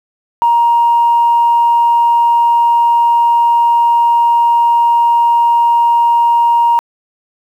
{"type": "tone", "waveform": "sine", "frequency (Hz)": 940, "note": "A#5", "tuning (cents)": 14, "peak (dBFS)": -6, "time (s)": [0.42, 6.79], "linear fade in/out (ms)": 0, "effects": ["tanh soft clip ceiling -2 dBFS", "7-bit"]}